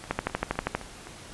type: two click trains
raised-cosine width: 0.5 ms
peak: -10 / -24 dBFS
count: 9 / 5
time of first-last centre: 0.11-0.75 / 0.04-1.071 s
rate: 12.5 / 3.88 Hz
effects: pink hiss -45 dBFS RMS until 1.33 s + resampled to 24000 Hz